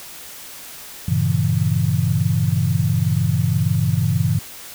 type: chord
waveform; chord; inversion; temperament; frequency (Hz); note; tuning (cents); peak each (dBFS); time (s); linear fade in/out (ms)
sine; G diminished seventh; none; equal; 98 / 116.54 / 138.59 / 164.81; G2 / Bb2 / Db3 / Fb3; 0 / 0 / 0 / 0; -21; 1.08-4.39; 5
effects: white hiss -37 dBFS RMS until 4.74 s